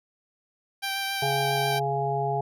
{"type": "tone with vibrato", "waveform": "10% pulse", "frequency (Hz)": 784, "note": "G5", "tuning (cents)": 0, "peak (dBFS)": -19, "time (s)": [0.82, 1.8], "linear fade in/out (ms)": 20, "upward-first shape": "sine", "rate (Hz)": 7.3, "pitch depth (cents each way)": 12}
{"type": "harmonic tone", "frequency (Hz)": 138.59, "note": "C#3", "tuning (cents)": 0, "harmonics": [1, 3, 5, 6], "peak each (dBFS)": [-30, -30, -29, -29], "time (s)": [1.22, 2.41], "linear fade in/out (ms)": 5}
{"effects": []}